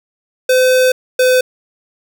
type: tone pair in turn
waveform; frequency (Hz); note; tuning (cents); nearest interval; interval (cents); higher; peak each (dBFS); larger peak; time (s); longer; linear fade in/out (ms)
square; 511 / 508.1; C5 / B4; -41 / +49; unison; 10; first; -9; neither; 0.49-0.92 / 1.19-1.41; first; 5
effects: none